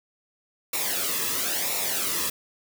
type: noise with flanger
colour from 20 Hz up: white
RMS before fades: -27 dBFS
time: 0.73-2.3 s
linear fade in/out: 5 ms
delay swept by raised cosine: 0.63 to 1.36 ms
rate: 0.99 Hz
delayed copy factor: -0.65
effects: none